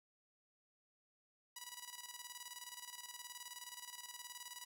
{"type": "tone with tremolo", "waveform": "5% pulse", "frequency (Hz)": 976, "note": "B5", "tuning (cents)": -21, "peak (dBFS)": -35, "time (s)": [1.56, 4.65], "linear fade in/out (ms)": 5, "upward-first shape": "square", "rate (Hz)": 19, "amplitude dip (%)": 65, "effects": []}